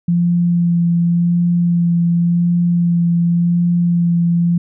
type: tone with vibrato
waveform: sine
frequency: 172.2 Hz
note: F3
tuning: 24 cents flat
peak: -11 dBFS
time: 0.08-4.58 s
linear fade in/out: 5 ms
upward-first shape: sine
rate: 0.9 Hz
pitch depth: 14 cents each way
effects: none